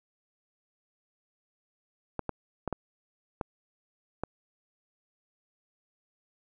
clicks, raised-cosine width 1 ms, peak -17 dBFS, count 6, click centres 2.193 / 2.293 / 2.677 / 2.727 / 3.412 / 4.236 s, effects none

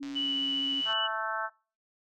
sine tone with pitch glide, 280.5 to 274.1 Hz, C#4 to C#4, +21 to -19 cents, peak -35 dBFS, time 0-0.82 s, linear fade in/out 20 ms, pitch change -40 cents, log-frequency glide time 0.17-0.38 s
click train, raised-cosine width 0.2 ms, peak -30 dBFS, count 117, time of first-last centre 0.03-0.929 s, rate 129 Hz
sine tone with vibrato, 2960 Hz, F#7, in tune, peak -28 dBFS, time 0.15-1.08 s, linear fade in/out 20 ms, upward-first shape sine, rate 15 Hz, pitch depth 9 cents each way
harmonic tone, 220 Hz, A3, in tune, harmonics 3 / 4 / 5 / 6 / 7 / 8, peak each -38 / -37 / -38 / -35 / -35 / -46 dBFS, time 0.85-1.5 s, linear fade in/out 50 ms
effects noise-tail reverb RT60 0.4 s tail -26 dB re dry

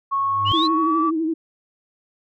sine tone with pitch glide, 1100 to 1156.7 Hz, C#6 to D6, -14 to -27 cents, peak -18 dBFS, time 0.11-1.11 s, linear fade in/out 20 ms, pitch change +87 cents, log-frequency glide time 0.66-0.99 s
triangle tone with exponential growth, 102.9 Hz, G#2, 16 cents flat, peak -18 dBFS, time 0.13-0.52 s, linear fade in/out 0 ms, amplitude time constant 84 ms
sine exponential sweep, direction up, 2801 to 4186 Hz, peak -20 dBFS, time 0.45-0.68 s, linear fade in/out 20 ms
sine tone with vibrato, 321.4 Hz, E4, 44 cents flat, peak -19 dBFS, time 0.53-1.34 s, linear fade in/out 10 ms, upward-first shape sine, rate 12 Hz, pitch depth 59 cents each way
effects tanh soft clip ceiling -6 dBFS

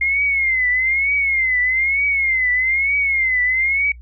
sine tone with vibrato, 2117 Hz, C7, 20 cents sharp, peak -15 dBFS, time 0.01-3.92 s, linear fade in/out 5 ms, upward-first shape triangle, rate 1.1 Hz, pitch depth 130 cents each way, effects noise-tail reverb RT60 0.1 s tail -20 dB re dry + added 60 Hz sine -36 dBFS peak until 4.01 s

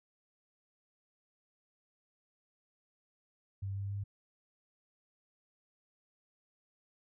sine tone with pitch steps, 98 / 99.14 / 100.29 Hz, G2 / G2 / G2, 0 / +20 / +40 cents, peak -35 dBFS, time 3.62-4.04 s, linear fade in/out 10 ms, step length 140 ms, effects none

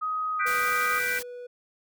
sine tone with pitch glide, 1257 to 1241.8 Hz, D#6 to D#6, +17 to -4 cents, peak -26 dBFS, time 0.01-1 s, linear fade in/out 20 ms, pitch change -21 cents, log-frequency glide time 0.33-0.43 s
sine chord, G major seventh, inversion third, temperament equal, 1480 / 1568 / 1975.5 / 2349 Hz, F#6 / G6 / B6 / D7, 0 / 0 / 0 / 0 cents, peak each -31 dBFS, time 0.39-1.2 s, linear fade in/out 20 ms
triangle tone, 490 Hz, B4, 14 cents flat, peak -35 dBFS, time 0.45-1.47 s, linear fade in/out 10 ms
white noise, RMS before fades -36 dBFS, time 0.46-1.23 s, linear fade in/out 10 ms
effects none

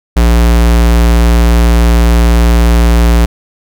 square tone, 58.27 Hz, A#1, in tune, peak -5 dBFS, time 0.16-3.26 s, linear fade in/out 10 ms, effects none

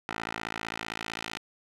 10% pulse tone with band-pass filter sweep, 55.5 Hz, A1, 16 cents sharp, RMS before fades -37 dBFS, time 0.09-1.38 s, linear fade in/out 0 ms, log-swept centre 1600 to 2900 Hz, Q 1, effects none

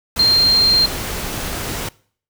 sine tone in noise, 4186 Hz, C8, in tune, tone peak -10 dBFS, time 0.19-0.86 s, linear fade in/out 5 ms, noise pink, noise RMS -25 dBFS, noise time 0.16-1.89 s, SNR +12 dB, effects noise-tail reverb RT60 0.5 s tail -22 dB re dry

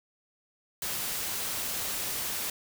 white noise, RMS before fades -33 dBFS, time 0.82-2.5 s, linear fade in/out 2 ms, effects none

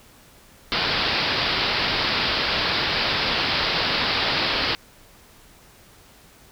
white low-pass noise, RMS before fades -23 dBFS, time 0.72-4.75 s, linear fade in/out 0 ms, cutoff 5000 Hz, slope 96 dB/octave, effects pink hiss -51 dBFS RMS until 6.51 s

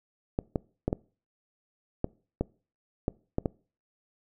clicks, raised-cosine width 2 ms, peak -13 dBFS, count 9, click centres 0.389 / 0.558 / 0.88 / 0.929 / 2.044 / 2.41 / 3.081 / 3.384 / 3.458 s, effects noise-tail reverb RT60 0.4 s tail -24 dB re dry

